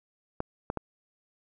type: clicks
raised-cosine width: 1 ms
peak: -16 / -16 / -17 dBFS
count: 3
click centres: 0.404 / 0.701 / 0.773 s
effects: none